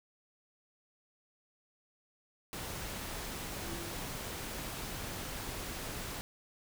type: tone in noise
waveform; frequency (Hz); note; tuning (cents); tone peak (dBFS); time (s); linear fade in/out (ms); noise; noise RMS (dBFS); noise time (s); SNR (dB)
sine; 337.8; E4; +42; -45; 3.67-3.93; 0; pink; -41; 2.53-6.21; -7
effects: none